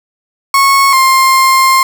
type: tone pair in turn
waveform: 35% pulse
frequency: 1099 / 1057.7 Hz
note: C#6 / C6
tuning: -15 / +18 cents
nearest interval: minor second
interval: 67 cents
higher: first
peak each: -4 dBFS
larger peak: neither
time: 0.54-0.93 / 0.93-1.83 s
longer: second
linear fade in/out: 2 ms
effects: none